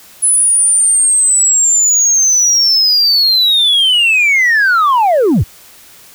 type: linear sweep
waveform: sine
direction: down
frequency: 10150 to 58.27 Hz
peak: -5 dBFS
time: 0.22-5.44 s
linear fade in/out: 20 ms
effects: tanh soft clip ceiling -6 dBFS + white hiss -40 dBFS RMS until 6.14 s